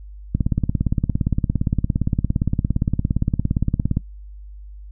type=click train; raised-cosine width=5 ms; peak=-6 dBFS; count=64; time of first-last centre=0.35-3.971 s; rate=17.4 Hz; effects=noise-tail reverb RT60 0.1 s tail -19 dB re dry + added 50 Hz sine -35 dBFS peak until 4.91 s